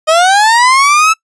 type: linear sweep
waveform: 30% pulse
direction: up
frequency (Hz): 616 to 1320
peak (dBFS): -3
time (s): 0.07-1.14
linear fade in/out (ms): 20
effects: noise-tail reverb RT60 0.1 s tail -22 dB re dry + resampled to 22050 Hz